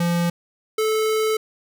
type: tone pair in turn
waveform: square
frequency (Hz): 172.1 / 435.7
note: F3 / A4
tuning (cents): -25 / -17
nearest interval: octave + major third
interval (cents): 1608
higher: second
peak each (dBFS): -19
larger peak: neither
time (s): 0-0.3 / 0.78-1.37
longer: second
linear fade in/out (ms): 5
effects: none